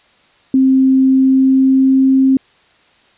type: tone with pitch glide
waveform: sine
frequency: 264 to 265.7 Hz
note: C4 to C4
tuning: +16 to +27 cents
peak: -7 dBFS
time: 0.54-2.37 s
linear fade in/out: 2 ms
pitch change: +11 cents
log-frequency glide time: 1.03-2.06 s
effects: white hiss -51 dBFS RMS until 3.17 s + resampled to 8000 Hz